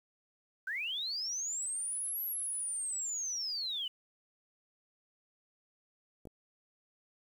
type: linear two-way sweep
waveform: sine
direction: up then down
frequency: 1480 to 11810 to 2913 Hz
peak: -34 dBFS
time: 0.67-3.88 s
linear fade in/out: 5 ms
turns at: 2.23 s
type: clicks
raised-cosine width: 2 ms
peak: -37 / -35 dBFS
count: 2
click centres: 6.254 / 6.272 s
effects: 10-bit